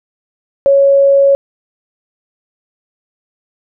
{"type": "tone", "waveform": "sine", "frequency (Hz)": 554.4, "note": "C#5", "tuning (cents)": 0, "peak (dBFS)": -5, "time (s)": [0.66, 1.35], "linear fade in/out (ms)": 0, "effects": []}